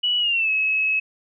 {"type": "tone with pitch glide", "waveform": "sine", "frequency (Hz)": [2941, 2575], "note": ["F#7", "E7"], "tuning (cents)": [-11, -41], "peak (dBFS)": -18, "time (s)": [0.03, 1], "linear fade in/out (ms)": 10, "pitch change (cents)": -230, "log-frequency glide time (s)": [0.19, 0.5], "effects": []}